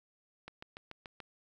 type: click train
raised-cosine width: 0.3 ms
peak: -29 dBFS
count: 6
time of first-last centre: 0.48-1.203 s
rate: 6.92 Hz
effects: 11-bit